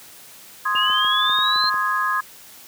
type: chord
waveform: sine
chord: Ab major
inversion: first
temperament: equal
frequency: 1046.5 / 1244.5 / 1661.2 Hz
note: C6 / Eb6 / Ab6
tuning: 0 / 0 / 0 cents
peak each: -23 dBFS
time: 0.65-2.21 s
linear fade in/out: 10 ms
type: linear sweep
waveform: sine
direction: up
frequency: 2800 to 4186 Hz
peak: -19 dBFS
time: 0.75-1.7 s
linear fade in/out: 10 ms
type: clicks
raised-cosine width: 1 ms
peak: -24 dBFS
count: 8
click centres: 0.75 / 0.9 / 1.047 / 1.296 / 1.388 / 1.56 / 1.641 / 1.742 s
effects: white hiss -44 dBFS RMS until 2.67 s + high-pass 80 Hz 12 dB/octave